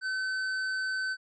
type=tone with hard clipping; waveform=triangle; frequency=1526 Hz; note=G6; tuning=47 cents flat; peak=-31 dBFS; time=0.01-1.17 s; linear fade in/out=50 ms; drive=15 dB; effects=resampled to 16000 Hz